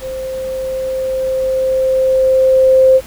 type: tone with level ramp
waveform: sine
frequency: 523.3 Hz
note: C5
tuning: in tune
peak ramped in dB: -21 to -4 dBFS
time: 0-3.01 s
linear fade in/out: 50 ms
effects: added 50 Hz sine -36 dBFS peak until 3.06 s + pink hiss -36 dBFS RMS until 3.06 s